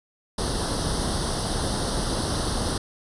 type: noise with comb filter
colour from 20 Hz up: pink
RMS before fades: -26 dBFS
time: 0.38-2.78 s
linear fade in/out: 5 ms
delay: 0.21 ms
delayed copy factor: +0.85
effects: resampled to 24000 Hz